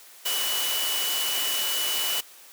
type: tone in noise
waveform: sine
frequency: 2960 Hz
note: F#7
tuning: in tune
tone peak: -28 dBFS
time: 0.25-2.21 s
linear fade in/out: 10 ms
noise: white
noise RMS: -28 dBFS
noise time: 0.25-2.21 s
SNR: -3 dB
effects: white hiss -49 dBFS RMS until 2.52 s + high-pass 400 Hz 12 dB/octave